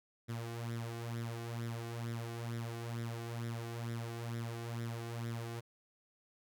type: tone with flanger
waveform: sawtooth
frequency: 116.54 Hz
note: A#2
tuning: in tune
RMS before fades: -41 dBFS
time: 0.28-5.61 s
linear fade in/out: 20 ms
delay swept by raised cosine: 0.54 to 2.74 ms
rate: 2.2 Hz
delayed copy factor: +0.65
effects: none